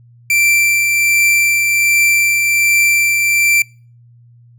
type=tone with tremolo; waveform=45% pulse; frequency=2349 Hz; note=D7; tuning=in tune; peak=-9 dBFS; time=0.3-3.62 s; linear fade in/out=2 ms; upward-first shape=triangle; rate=1.3 Hz; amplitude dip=35%; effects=noise-tail reverb RT60 0.4 s tail -25 dB re dry + added 119 Hz sine -42 dBFS peak until 4.58 s